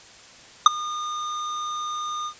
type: tone with ADSR envelope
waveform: square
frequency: 1219 Hz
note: D#6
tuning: 36 cents flat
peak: -5 dBFS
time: 0.66-2.34 s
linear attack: 3 ms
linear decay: 16 ms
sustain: -23 dB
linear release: 78 ms
effects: white hiss -47 dBFS RMS until 2.39 s + resampled to 16000 Hz